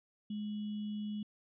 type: tone with sample-and-hold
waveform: sine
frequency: 210 Hz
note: G#3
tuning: 19 cents sharp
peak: -36 dBFS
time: 0.3-1.23 s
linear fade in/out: 5 ms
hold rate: 3150 Hz
effects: resampled to 11025 Hz